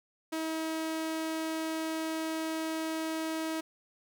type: tone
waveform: sawtooth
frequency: 320 Hz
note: D#4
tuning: 49 cents sharp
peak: -28 dBFS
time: 0.32-3.61 s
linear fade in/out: 10 ms
effects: none